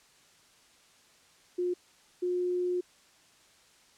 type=tone pair in turn; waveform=sine; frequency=357 / 358.5 Hz; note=F4 / F4; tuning=+38 / +45 cents; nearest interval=unison; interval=7 cents; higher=second; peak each=-27 dBFS; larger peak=neither; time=1.58-1.74 / 2.22-2.81 s; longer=second; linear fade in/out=10 ms; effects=white hiss -61 dBFS RMS until 3.97 s + low-pass 8000 Hz 12 dB/octave